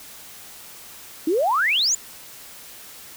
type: exponential sweep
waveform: sine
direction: up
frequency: 298.6 to 7280 Hz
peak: -17 dBFS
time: 1.27-1.95 s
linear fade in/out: 5 ms
effects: white hiss -42 dBFS RMS until 3.16 s